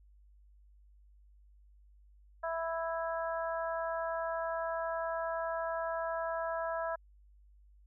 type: harmonic tone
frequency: 329.6 Hz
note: E4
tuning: in tune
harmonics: 2 / 3 / 4 / 5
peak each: -35 / -39 / -41 / -43 dBFS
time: 2.43-6.96 s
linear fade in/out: 10 ms
effects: added 50 Hz sine -58 dBFS peak until 7.86 s